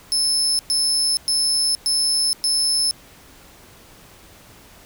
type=tone bursts; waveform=30% pulse; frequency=5250 Hz; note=E8; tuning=8 cents flat; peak=-13 dBFS; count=5; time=0.12-2.91 s; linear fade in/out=0 ms; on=470 ms; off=110 ms; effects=pink hiss -47 dBFS RMS until 4.85 s